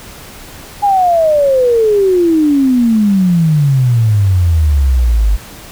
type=exponential sweep; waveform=sine; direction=down; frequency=830.6 to 49 Hz; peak=-7 dBFS; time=0.82-5.37 s; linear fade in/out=20 ms; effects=pink hiss -33 dBFS RMS until 5.71 s